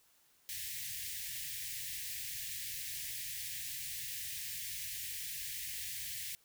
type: band-stop noise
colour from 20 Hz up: white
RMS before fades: -42 dBFS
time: 0.49-6.35 s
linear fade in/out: 0 ms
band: 150 to 1700 Hz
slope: 96 dB/octave
effects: white hiss -69 dBFS RMS until 6.44 s